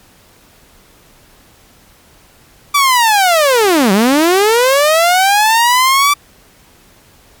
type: linear two-way sweep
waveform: sawtooth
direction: down then up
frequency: 1170 to 185 to 1170 Hz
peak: -4 dBFS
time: 2.74-6.14 s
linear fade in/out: 10 ms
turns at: 3.92 s
effects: pink hiss -46 dBFS RMS until 7.4 s + MP3 96 kbps